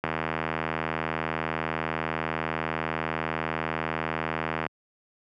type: click train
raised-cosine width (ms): 0.5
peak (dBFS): -12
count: 371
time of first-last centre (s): 0.04-4.665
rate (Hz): 80
effects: high-pass 100 Hz 12 dB/octave